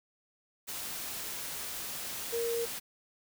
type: tone in noise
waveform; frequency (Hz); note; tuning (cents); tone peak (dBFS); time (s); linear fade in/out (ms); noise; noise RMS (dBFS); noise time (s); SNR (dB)
sine; 466.2; A#4; 0; -30; 2.32-2.66; 20; white; -39; 0.67-2.8; +6
effects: none